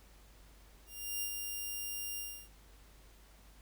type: tone with ADSR envelope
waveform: 5% pulse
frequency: 2800 Hz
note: F7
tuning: 4 cents sharp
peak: -25 dBFS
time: 0.86-2.49 s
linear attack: 360 ms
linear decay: 74 ms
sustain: -4 dB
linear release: 310 ms
effects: added 50 Hz sine -58 dBFS peak until 3.61 s + pink hiss -63 dBFS RMS until 3.61 s